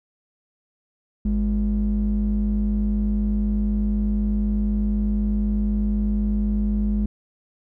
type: ring-modulated tone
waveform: triangle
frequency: 78 Hz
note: D#2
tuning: 5 cents sharp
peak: -13 dBFS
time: 1.25-7.06 s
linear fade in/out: 5 ms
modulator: 130 Hz
effects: tanh soft clip ceiling -11 dBFS